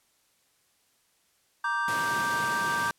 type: chord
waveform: triangle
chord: G minor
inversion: first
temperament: just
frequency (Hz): 940.8 / 1176 / 1568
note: Bb5 / D6 / G6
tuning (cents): +16 / +2 / 0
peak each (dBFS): -30 / -29 / -27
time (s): 1.64-2.91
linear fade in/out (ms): 5
type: high-pass noise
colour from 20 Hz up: pink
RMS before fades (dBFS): -36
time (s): 1.88-2.91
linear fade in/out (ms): 0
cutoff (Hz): 120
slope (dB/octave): 24
effects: white hiss -68 dBFS RMS until 2.98 s + low-pass 12000 Hz 12 dB/octave